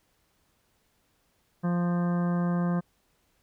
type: harmonic tone with a mistuned harmonic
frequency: 174.61 Hz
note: F3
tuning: in tune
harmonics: 1 / 2 / 3 / 4 / 5 / 6 / 7 / 9 / 10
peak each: -24 / -38 / -38 / -40 / -47 / -41 / -43 / -45 / -55 dBFS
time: 1.63-2.81 s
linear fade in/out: 20 ms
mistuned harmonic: 10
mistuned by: +44 cents
effects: pink hiss -70 dBFS RMS until 3.42 s